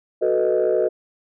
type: chord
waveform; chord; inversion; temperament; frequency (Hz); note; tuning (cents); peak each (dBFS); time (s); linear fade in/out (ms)
sine; B dominant seventh; second; equal; 370 / 440 / 493.9 / 622.3; F#4 / A4 / B4 / D#5; 0 / 0 / 0 / 0; -21; 0.21-0.89; 20
effects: tanh soft clip ceiling -10 dBFS

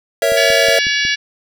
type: chord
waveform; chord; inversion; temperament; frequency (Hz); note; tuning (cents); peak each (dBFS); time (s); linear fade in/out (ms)
square; A# diminished; none; equal; 466.2 / 554.4 / 659.3; A#4 / C#5 / E5; 0 / 0 / 0; -20 / -17 / -16; 0.22-0.79; 2
type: click train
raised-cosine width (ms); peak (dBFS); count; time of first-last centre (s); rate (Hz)
3; -18; 5; 0.32-1.051; 5.47
type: harmonic tone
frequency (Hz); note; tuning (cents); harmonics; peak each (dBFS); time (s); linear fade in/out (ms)
568; C#5; +42; 3 / 4 / 5 / 6 / 7 / 8 / 9 / 10; -18 / -20 / -22 / -24 / -25 / -26 / -27 / -28; 0.36-1.16; 20
effects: none

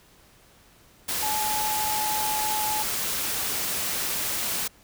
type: tone in noise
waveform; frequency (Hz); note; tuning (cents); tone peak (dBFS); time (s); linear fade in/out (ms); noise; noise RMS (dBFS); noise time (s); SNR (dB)
sine; 855; A5; -50; -27; 1.22-2.83; 10; white; -28; 1.08-4.68; -2
effects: pink hiss -56 dBFS RMS until 4.83 s

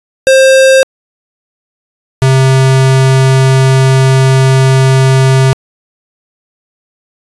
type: tone pair in turn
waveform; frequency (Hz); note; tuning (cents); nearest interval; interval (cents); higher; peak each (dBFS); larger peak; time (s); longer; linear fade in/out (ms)
square; 530 / 132.5; C5 / C3; +22 / +22; 2 octaves; 2400; first; -3 / -5; first; 0.27-0.83 / 2.22-5.53; second; 0
effects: resampled to 24000 Hz

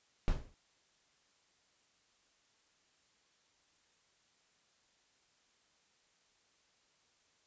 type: noise with exponential decay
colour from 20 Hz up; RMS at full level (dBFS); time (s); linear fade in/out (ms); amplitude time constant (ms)
brown; -27; 0.28-0.54; 0; 56
effects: white hiss -72 dBFS RMS until 7.46 s + resampled to 16000 Hz

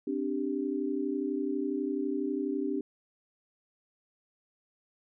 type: chord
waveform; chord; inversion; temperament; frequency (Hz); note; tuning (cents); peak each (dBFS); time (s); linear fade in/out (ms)
sine; C suspended second; none; equal; 261.6 / 293.7 / 392; C4 / D4 / G4; 0 / 0 / 0; -34 / -32 / -34; 0.07-2.81; 5
effects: none

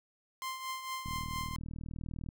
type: tone with tremolo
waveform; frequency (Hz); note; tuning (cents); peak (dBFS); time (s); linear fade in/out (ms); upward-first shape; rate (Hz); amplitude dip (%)
sawtooth; 1046.5; C6; 0; -31; 0.42-1.56; 0; triangle; 4.4; 65
type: click train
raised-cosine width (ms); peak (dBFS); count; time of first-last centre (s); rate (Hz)
5; -29; 50; 1.06-2.288; 39.9
effects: none

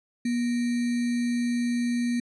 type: tone with sample-and-hold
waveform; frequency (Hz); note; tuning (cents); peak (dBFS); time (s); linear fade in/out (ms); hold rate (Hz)
sine; 240.5; B3; -46; -23; 0.25-2.2; 5; 2100
effects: resampled to 24000 Hz

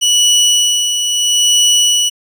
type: tone with tremolo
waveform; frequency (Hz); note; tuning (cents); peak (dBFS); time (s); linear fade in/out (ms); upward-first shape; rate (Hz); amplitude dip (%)
25% pulse; 2945; F#7; -9; -4; 0.01-2.1; 20; sine; 0.76; 50
effects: resampled to 32000 Hz

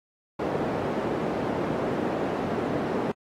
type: band-pass noise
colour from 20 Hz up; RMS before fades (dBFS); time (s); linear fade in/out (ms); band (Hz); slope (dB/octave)
white; -28; 0.39-3.12; 5; 160 to 520; 12
effects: AAC 48 kbps

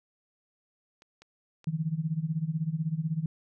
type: clicks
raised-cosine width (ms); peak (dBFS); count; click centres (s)
0.2; -36 / -34 / -36; 3; 1.021 / 1.22 / 1.643
type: tone with tremolo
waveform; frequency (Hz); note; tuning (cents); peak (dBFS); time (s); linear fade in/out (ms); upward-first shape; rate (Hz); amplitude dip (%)
sine; 159.3; D#3; +41; -24; 1.67-3.26; 2; sine; 16; 85
effects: none

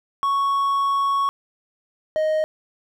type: tone pair in turn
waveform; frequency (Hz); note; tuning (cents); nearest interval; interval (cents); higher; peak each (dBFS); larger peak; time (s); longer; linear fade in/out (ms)
triangle; 1110 / 623; C#6 / D#5; +2 / +2; minor seventh; 1000; first; -16; neither; 0.23-1.29 / 2.16-2.44; first; 0
effects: none

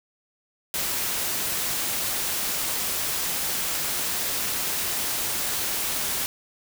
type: noise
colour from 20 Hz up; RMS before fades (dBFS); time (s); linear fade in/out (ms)
white; -27; 0.74-6.26; 0
effects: none

